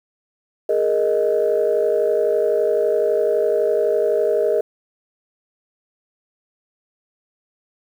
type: chord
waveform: sine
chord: Ab suspended second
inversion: none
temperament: just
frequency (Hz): 415.3 / 467.2 / 623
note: Ab4 / Bb4 / Eb5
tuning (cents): 0 / +4 / +2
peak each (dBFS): -19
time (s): 0.69-4.61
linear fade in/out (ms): 5
effects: tanh soft clip ceiling -8 dBFS + 8-bit